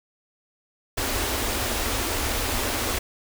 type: band-stop noise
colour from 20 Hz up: pink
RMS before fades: -26 dBFS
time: 0.97-2.99 s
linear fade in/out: 10 ms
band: 110 to 220 Hz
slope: 96 dB/octave
effects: none